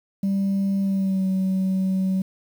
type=tone with pitch glide; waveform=sine; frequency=196 to 189.21 Hz; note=G3 to F#3; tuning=0 to +39 cents; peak=-17 dBFS; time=0.23-2.22 s; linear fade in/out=5 ms; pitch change=-61 cents; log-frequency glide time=0.82-1.26 s; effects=tanh soft clip ceiling -18 dBFS + 8-bit